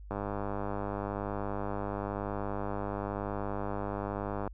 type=click train; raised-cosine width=1 ms; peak=-21 dBFS; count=442; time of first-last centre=0.11-4.476 s; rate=101 Hz; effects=added 50 Hz sine -44 dBFS peak until 4.53 s

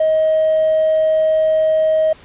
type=tone with hard clipping; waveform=sine; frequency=630 Hz; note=D#5; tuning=21 cents sharp; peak=-12 dBFS; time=0-2.13 s; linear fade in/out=5 ms; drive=1 dB; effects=pink hiss -44 dBFS RMS until 2.24 s + resampled to 8000 Hz

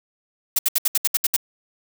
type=noise bursts; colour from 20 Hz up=blue; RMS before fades=-18 dBFS; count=9; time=0.56-1.365 s; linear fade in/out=5 ms; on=29 ms; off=68 ms; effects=none

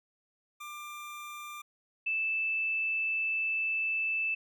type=tone pair in turn; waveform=25% pulse / sine; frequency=1190 / 2636 Hz; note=D6 / E7; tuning=+22 / -1 cents; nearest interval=octave + major second; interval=1377 cents; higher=second; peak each=-37 / -28 dBFS; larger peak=second; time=0.6-1.62 / 2.06-4.35 s; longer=second; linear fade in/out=10 ms; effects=none

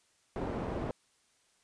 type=low-pass noise; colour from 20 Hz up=white; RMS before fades=-36 dBFS; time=0.36-0.91 s; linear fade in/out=0 ms; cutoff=530 Hz; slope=12 dB/octave; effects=white hiss -70 dBFS RMS until 1.63 s + resampled to 22050 Hz

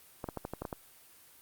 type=clicks; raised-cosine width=1 ms; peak=-22 dBFS; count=8; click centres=0.242 / 0.288 / 0.373 / 0.451 / 0.536 / 0.62 / 0.652 / 0.728 s; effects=white hiss -58 dBFS RMS until 1.41 s + Opus 32 kbps

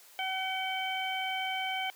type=harmonic tone with a mistuned harmonic; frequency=757 Hz; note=F#5; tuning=39 cents sharp; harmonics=1 / 2 / 3 / 4; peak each=-34 / -41 / -36 / -37 dBFS; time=0.19-1.9 s; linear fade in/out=0 ms; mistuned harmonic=4; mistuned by=+32 cents; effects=white hiss -56 dBFS RMS until 1.95 s + high-pass 400 Hz 12 dB/octave

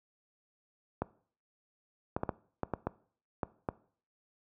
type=clicks; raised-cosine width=1 ms; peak=-17 dBFS; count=9; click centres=1.02 / 2.165 / 2.234 / 2.292 / 2.633 / 2.737 / 2.87 / 3.432 / 3.688 s; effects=noise-tail reverb RT60 0.5 s tail -20 dB re dry + high-pass 60 Hz 12 dB/octave

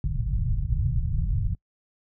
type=low-pass noise; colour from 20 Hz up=pink; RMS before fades=-25 dBFS; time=0.04-1.55 s; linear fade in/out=2 ms; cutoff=150 Hz; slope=48 dB/octave; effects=noise-tail reverb RT60 0.1 s tail -25 dB re dry

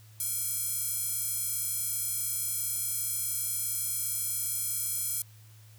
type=tone with high-pass filter; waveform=square; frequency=466.2 Hz; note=A#4; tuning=in tune; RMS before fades=-32 dBFS; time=0.2-5.22 s; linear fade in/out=2 ms; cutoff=9900 Hz; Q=1.4; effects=added 108 Hz sine -51 dBFS peak until 5.78 s + white hiss -60 dBFS RMS until 5.78 s

